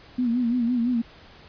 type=tone with vibrato; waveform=sine; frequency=240.7 Hz; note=B3; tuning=44 cents flat; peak=-20 dBFS; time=0.18-1.02 s; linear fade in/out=10 ms; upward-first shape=sine; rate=5.9 Hz; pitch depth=83 cents each way; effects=pink hiss -49 dBFS RMS until 1.48 s + resampled to 11025 Hz